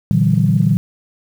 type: chord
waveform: sine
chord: E half-diminished seventh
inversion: second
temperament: equal with one note detuned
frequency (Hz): 116.54 / 146.83 / 164.81 / 191.19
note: Bb2 / D3 / E3 / G3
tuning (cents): 0 / 0 / 0 / -43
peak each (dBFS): -16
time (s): 0.11-0.77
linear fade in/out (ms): 0
effects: tanh soft clip ceiling 0 dBFS + 7-bit